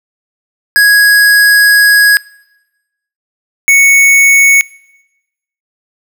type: tone pair in turn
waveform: square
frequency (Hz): 1661.2 / 2217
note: G#6 / C#7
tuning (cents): 0 / 0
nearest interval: perfect fourth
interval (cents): 500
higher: second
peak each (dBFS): -4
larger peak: neither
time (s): 0.76-2.17 / 3.68-4.61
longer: first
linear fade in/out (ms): 0
effects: noise-tail reverb RT60 1.0 s tail -24 dB re dry